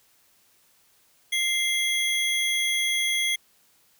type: tone pair together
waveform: square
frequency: 2093 / 3322 Hz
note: C7 / G#7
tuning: 0 / 0 cents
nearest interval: minor sixth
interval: 800 cents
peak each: -26 dBFS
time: 1.32-3.36 s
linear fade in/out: 10 ms
effects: white hiss -62 dBFS RMS until 3.99 s